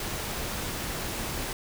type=noise; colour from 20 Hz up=pink; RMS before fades=-33 dBFS; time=0-1.53 s; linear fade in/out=2 ms; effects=none